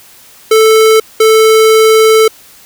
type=tone pair in turn; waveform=square; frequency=440 / 440 Hz; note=A4 / A4; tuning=0 / 0 cents; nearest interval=unison; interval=0 cents; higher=neither; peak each=-4 dBFS; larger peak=neither; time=0.51-1 / 1.2-2.28 s; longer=second; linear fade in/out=5 ms; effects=white hiss -39 dBFS RMS until 2.65 s